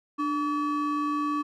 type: ring-modulated tone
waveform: triangle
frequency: 720 Hz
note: F#5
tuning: 47 cents flat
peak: -20 dBFS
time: 0.18-1.43 s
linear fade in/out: 20 ms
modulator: 423 Hz
effects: none